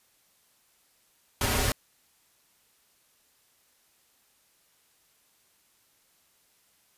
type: noise with comb filter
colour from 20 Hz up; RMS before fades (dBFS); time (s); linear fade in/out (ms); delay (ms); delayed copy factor
pink; -26; 1.41-1.72; 2; 5.9; -0.7
effects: white hiss -66 dBFS RMS until 6.97 s + resampled to 32000 Hz